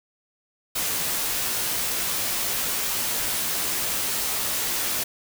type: noise with comb filter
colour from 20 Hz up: white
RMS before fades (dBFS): -26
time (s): 0.75-5.04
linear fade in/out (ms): 10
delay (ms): 15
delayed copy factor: -0.55
effects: none